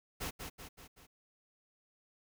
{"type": "noise with echo", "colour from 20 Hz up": "pink", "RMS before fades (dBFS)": -39, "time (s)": [0.2, 0.31], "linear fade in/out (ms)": 20, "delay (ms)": 190, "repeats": 4, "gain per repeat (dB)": -5, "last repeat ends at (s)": 1.07, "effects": []}